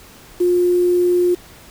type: tone with quantisation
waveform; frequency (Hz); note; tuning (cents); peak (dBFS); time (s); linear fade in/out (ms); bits
sine; 355.4; F4; +30; -12; 0.4-1.35; 10; 6
effects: pink hiss -43 dBFS RMS until 1.7 s